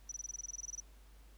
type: tone bursts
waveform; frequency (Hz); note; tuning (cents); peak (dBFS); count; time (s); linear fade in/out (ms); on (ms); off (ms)
sine; 5920; F#8; 0; -39; 15; 0.09-0.803; 5; 27; 22
effects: added 50 Hz sine -56 dBFS peak until 1.37 s + pink hiss -67 dBFS RMS until 1.37 s